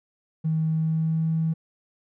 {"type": "tone with pitch glide", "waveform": "triangle", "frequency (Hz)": [158.9, 161.3], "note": ["D#3", "E3"], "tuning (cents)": [37, -37], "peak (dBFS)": -17, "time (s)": [0.44, 1.54], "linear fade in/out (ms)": 20, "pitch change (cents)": 26, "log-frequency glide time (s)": [0.66, 1.29], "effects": ["tanh soft clip ceiling -19 dBFS"]}